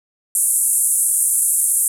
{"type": "band-pass noise", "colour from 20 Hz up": "white", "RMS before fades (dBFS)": -17, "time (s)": [0.35, 1.88], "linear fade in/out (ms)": 2, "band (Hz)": [8400, 11000], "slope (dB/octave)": 48, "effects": []}